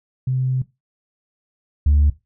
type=tone pair in turn; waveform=sine; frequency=129.4 / 73.07 Hz; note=C3 / D2; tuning=-19 / -8 cents; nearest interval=minor seventh; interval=989 cents; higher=first; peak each=-17 / -10 dBFS; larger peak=second; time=0.27-0.62 / 1.86-2.1 s; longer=first; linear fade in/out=5 ms; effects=noise-tail reverb RT60 0.2 s tail -17 dB re dry + tanh soft clip ceiling -9 dBFS